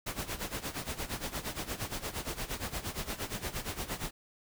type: noise with tremolo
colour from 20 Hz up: pink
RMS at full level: -35 dBFS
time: 0.06-4.11 s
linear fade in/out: 10 ms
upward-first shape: sine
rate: 8.6 Hz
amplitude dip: 80%
effects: none